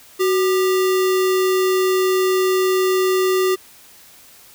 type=tone with sample-and-hold; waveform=sine; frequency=373.4 Hz; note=F#4; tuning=16 cents sharp; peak=-14 dBFS; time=0.19-3.56 s; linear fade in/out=20 ms; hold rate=1575 Hz; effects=white hiss -46 dBFS RMS until 4.54 s